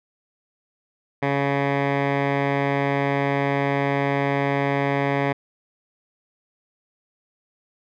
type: tone with low-pass filter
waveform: 10% pulse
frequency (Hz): 140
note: C#3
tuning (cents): +18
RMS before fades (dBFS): -22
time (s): 1.22-5.33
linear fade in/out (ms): 10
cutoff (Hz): 2000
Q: 1.6
effects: none